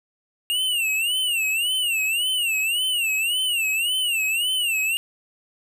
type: tone with vibrato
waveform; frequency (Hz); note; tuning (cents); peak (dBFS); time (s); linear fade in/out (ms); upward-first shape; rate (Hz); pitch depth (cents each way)
square; 2794; F7; 0; -21; 0.5-4.97; 0; sine; 1.8; 160
effects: none